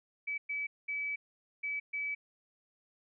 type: tone bursts at uneven times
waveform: sine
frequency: 2293 Hz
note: D7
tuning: 42 cents flat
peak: -33 dBFS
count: 5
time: 0.27-0.38 / 0.49-0.67 / 0.88-1.16 / 1.63-1.8 / 1.93-2.15 s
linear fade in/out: 10 ms
effects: none